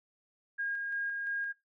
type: tone with tremolo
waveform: sine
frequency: 1625 Hz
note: G#6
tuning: 38 cents flat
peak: -31 dBFS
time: 0.58-1.53 s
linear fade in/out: 20 ms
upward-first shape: square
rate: 2.9 Hz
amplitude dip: 25%
effects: noise-tail reverb RT60 0.2 s tail -19 dB re dry